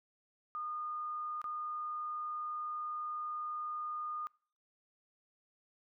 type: tone with dropouts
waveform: sine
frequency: 1222 Hz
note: D#6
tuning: 32 cents flat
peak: -37 dBFS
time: 0.55-4.27 s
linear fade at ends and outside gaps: 0 ms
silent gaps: 1.416-1.442 s
effects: noise-tail reverb RT60 0.5 s tail -25 dB re dry